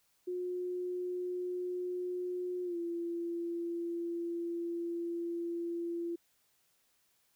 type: tone with pitch glide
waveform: sine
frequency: 360 to 340.8 Hz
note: F#4 to F4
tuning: -47 to -42 cents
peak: -34 dBFS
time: 0.27-6.16 s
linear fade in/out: 10 ms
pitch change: -95 cents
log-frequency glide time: 2.64-2.77 s
effects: white hiss -73 dBFS RMS until 7.35 s